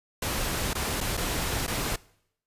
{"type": "noise with dropouts", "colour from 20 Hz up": "pink", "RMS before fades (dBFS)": -29, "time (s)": [0.22, 1.96], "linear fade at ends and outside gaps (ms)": 5, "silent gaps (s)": [[0.734, 0.751], [1.006, 1.01], [1.17, 1.174], [1.667, 1.677]], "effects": ["noise-tail reverb RT60 0.7 s tail -22 dB re dry", "resampled to 32000 Hz"]}